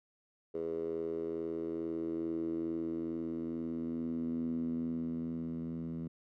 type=tone with band-pass filter sweep; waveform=10% pulse; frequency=82.3 Hz; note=E2; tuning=2 cents flat; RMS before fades=-37 dBFS; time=0.54-6.08 s; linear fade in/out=10 ms; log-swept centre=430 to 200 Hz; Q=5.5; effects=none